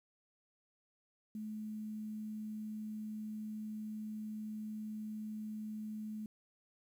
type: tone with quantisation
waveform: sine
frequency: 214.8 Hz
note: A3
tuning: 41 cents flat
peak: -40 dBFS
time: 1.35-6.26 s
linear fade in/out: 2 ms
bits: 11
effects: none